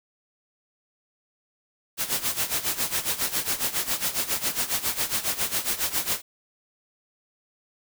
white noise with tremolo, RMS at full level -24 dBFS, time 1.97-6.22 s, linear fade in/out 50 ms, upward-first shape sine, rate 7.3 Hz, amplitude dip 80%, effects none

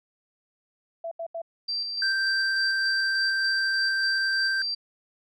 sine tone bursts, 667 Hz, E5, 20 cents sharp, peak -30 dBFS, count 3, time 1.04-1.418 s, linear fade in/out 5 ms, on 74 ms, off 78 ms
sine tone with tremolo, 4699 Hz, D8, in tune, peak -26 dBFS, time 1.68-4.75 s, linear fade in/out 10 ms, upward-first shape square, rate 3.4 Hz, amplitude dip 35%
triangle tone, 1568 Hz, G6, in tune, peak -22 dBFS, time 2.02-4.62 s, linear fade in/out 2 ms
effects none

